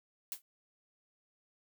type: noise with exponential decay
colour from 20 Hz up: blue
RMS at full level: -34 dBFS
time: 0.32-0.42 s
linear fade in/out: 1 ms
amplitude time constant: 20 ms
effects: none